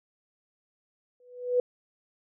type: tone with exponential growth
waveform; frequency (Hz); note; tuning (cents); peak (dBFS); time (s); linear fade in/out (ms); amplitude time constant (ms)
sine; 493.9; B4; 0; -18; 1.2-1.6; 2; 85
effects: none